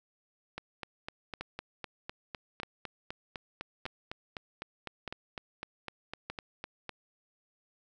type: two click trains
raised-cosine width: 0.3 ms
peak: -22 / -21 dBFS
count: 26 / 5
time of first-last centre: 0.58-6.893 / 1.41-6.3 s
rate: 3.96 / 0.818 Hz
effects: none